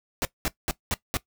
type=noise bursts; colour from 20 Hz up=pink; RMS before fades=-26 dBFS; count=5; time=0.22-1.17 s; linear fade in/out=0 ms; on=30 ms; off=200 ms; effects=noise-tail reverb RT60 0.1 s tail -18 dB re dry